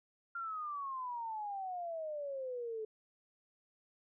sine exponential sweep, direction down, 1396.9 to 429.3 Hz, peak -38 dBFS, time 0.35-2.85 s, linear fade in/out 5 ms, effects none

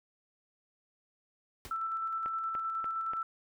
pink noise with exponential decay, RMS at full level -42 dBFS, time 1.65-1.79 s, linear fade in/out 0 ms, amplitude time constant 29 ms
sine tone with tremolo, 1328 Hz, E6, 12 cents sharp, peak -31 dBFS, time 1.71-3.23 s, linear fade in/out 2 ms, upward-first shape square, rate 9.6 Hz, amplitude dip 25%
click train, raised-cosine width 0.5 ms, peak -28 dBFS, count 4, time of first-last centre 2.26-3.135 s, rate 3.43 Hz
effects none

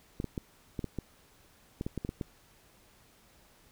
clicks, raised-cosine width 3 ms, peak -21 dBFS, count 12, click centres 0.201 / 0.243 / 0.378 / 0.792 / 0.843 / 0.987 / 1.811 / 1.865 / 1.977 / 2.049 / 2.091 / 2.212 s, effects pink hiss -62 dBFS RMS until 3.71 s

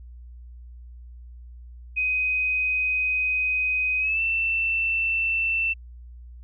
sine tone with pitch glide, 2510 to 2675 Hz, D#7 to E7, +15 to +25 cents, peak -21 dBFS, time 1.96-5.74 s, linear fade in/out 20 ms, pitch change +110 cents, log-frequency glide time 3.99-4.21 s, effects added 60 Hz sine -40 dBFS peak until 6.43 s

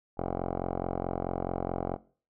5% pulse tone with low-pass filter, 44.65 Hz, F1, 39 cents sharp, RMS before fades -33 dBFS, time 0.17-1.97 s, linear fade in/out 20 ms, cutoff 820 Hz, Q 7.1, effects noise-tail reverb RT60 0.4 s tail -19 dB re dry

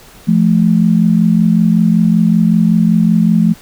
sine tone pair together, 172.21 / 217.5 Hz, F3 / A3, -24 / -20 cents, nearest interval major third, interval 404 cents, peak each -10 dBFS, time 0.27-3.54 s, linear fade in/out 20 ms, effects pink hiss -40 dBFS RMS until 3.61 s

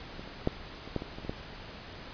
clicks, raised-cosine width 2 ms, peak -29 / -30 / -12 / -29 / -16 / -25 / -30 / -29 / -19 dBFS, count 9, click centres 0.195 / 0.276 / 0.474 / 0.876 / 0.963 / 1.021 / 1.185 / 1.249 / 1.295 s, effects pink hiss -45 dBFS RMS until 2.13 s + resampled to 11025 Hz

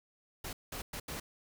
pink noise bursts at uneven times, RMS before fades -41 dBFS, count 4, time 0.44-0.53 / 0.72-0.82 / 0.93-1 / 1.08-1.2 s, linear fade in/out 5 ms, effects none

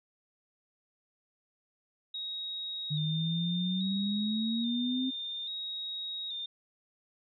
sine tone with vibrato, 3700 Hz, A#7, 14 cents flat, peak -35 dBFS, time 2.14-6.46 s, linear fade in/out 5 ms, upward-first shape square, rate 0.6 Hz, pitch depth 39 cents each way
sine exponential sweep, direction up, 150 to 262.8 Hz, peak -29 dBFS, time 2.9-5.11 s, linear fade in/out 20 ms
effects none

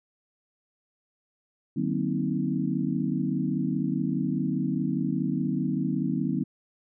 sine tone cluster, 152.5 / 188.4 / 239.8 / 264.7 / 317 Hz, D#3 / F#3 / A#3 / C4 / D#4, -34 / +32 / +49 / +20 / +32 cents, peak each -31 / -30 / -31 / -30 / -33 dBFS, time 1.76-6.44 s, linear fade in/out 10 ms, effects none

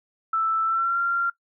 sine tone with pitch glide, 1322 to 1382.1 Hz, E6 to F6, +5 to -18 cents, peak -20 dBFS, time 0.33-1.3 s, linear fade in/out 5 ms, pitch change +77 cents, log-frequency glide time 0.64-0.99 s, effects noise-tail reverb RT60 0.1 s tail -21 dB re dry

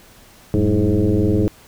sine tone with frequency modulation, 112.9 Hz, A2, 45 cents sharp, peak -13 dBFS, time 0.54-1.48 s, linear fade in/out 0 ms, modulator 103 Hz, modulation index 3.3, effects pink hiss -47 dBFS RMS until 1.67 s

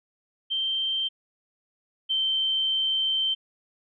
sine tone pair in turn, 3136 / 3113 Hz, G7 / G7, 0 / -13 cents, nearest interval unison, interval 13 cents, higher first, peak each -24 / -22 dBFS, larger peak second, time 0.5-1.09 / 2.09-3.35 s, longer second, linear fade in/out 20 ms, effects none

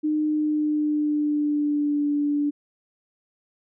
sine tone with pitch glide, 305 to 291.2 Hz, D#4 to D4, -34 to -15 cents, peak -20 dBFS, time 0.03-2.51 s, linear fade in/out 20 ms, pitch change -81 cents, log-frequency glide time 0.24-2.07 s, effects none

